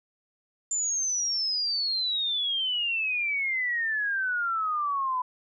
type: exponential sweep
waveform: sine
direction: down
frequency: 7210 to 994 Hz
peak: -25 dBFS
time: 0.71-5.22 s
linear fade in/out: 5 ms
effects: none